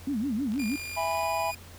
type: tone with vibrato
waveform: sine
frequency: 245.2 Hz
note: B3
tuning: 12 cents flat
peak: -26 dBFS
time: 0.07-0.76 s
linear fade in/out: 5 ms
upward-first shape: sine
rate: 6.3 Hz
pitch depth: 300 cents each way
type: click train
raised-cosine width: 0.2 ms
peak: -29 dBFS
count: 37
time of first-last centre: 0.52-1.231 s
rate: 50.6 Hz
type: tone with pitch glide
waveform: sawtooth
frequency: 2408 to 2453 Hz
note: D7 to D#7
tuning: +43 to -25 cents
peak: -32 dBFS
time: 0.59-1.55 s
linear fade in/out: 5 ms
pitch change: +32 cents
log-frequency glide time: 0.93-1.16 s
type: chord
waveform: triangle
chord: E major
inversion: none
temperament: just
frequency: 659.3 / 824.1 / 988.9 Hz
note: E5 / G#5 / B5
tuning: 0 / -14 / +2 cents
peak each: -29 dBFS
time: 0.96-1.52 s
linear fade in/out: 20 ms
effects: added 87 Hz sine -47 dBFS peak until 1.78 s + pink hiss -50 dBFS RMS until 1.78 s